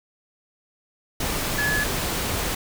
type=tone in noise; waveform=sine; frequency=1703 Hz; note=G#6; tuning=43 cents sharp; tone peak=-22 dBFS; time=1.58-1.84 s; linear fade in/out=5 ms; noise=pink; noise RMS=-26 dBFS; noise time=1.2-2.55 s; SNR=+1 dB; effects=none